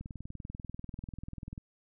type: click train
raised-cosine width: 5 ms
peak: -29 dBFS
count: 33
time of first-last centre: 0.01-1.579 s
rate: 20.4 Hz
effects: none